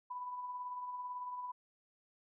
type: tone with tremolo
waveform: sine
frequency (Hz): 992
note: B5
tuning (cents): +7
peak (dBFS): -38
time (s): 0.1-1.52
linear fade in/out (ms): 10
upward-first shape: triangle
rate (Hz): 18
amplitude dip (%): 45
effects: none